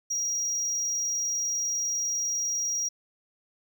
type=tone; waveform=triangle; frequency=5710 Hz; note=F8; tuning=37 cents sharp; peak=-25 dBFS; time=0.1-2.89 s; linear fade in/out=10 ms; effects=none